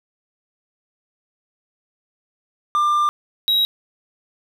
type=tone pair in turn; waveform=triangle; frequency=1193 / 3836 Hz; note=D6 / A#7; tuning=+27 / +49 cents; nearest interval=octave + minor sixth; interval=2022 cents; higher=second; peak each=-13 dBFS; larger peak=neither; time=2.75-3.09 / 3.48-3.65 s; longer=first; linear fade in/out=0 ms; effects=none